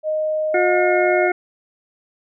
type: tone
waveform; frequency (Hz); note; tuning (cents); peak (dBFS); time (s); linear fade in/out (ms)
sine; 620; D#5; -6; -18; 0.03-1.3; 50
type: harmonic tone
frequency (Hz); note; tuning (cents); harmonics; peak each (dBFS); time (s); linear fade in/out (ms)
359.4; F4; +50; 1 / 2 / 4 / 5 / 6; -18 / -21 / -24 / -32 / -23; 0.54-1.32; 5
effects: none